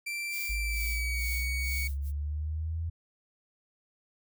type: tone with pitch glide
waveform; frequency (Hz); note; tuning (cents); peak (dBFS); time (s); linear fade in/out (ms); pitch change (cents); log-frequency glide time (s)
40% pulse; 2349 to 2240; D7 to C#7; 0 to +18; -32; 0.06-1.88; 10; -82; 0.59-1.26
type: noise with tremolo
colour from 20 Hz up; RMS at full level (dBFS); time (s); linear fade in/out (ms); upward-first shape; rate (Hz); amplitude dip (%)
violet; -39; 0.29-2.12; 50; sine; 2.2; 100
type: exponential sweep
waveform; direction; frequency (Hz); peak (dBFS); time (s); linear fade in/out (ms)
sine; up; 52.5 to 83.6; -30; 0.49-2.9; 10
effects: none